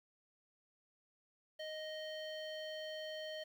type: tone with low-pass filter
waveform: square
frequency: 622.3 Hz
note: D#5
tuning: in tune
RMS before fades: -45 dBFS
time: 1.59-3.44 s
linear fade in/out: 10 ms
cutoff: 3700 Hz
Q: 3.7
effects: 11-bit